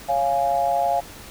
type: chord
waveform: sine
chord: Db major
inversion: none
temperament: equal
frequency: 554.4 / 698.5 / 830.6 Hz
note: Db5 / F5 / Ab5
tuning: 0 / 0 / 0 cents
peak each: -26 / -20 / -24 dBFS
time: 0.08-1.01 s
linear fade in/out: 20 ms
effects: pink hiss -41 dBFS RMS until 1.3 s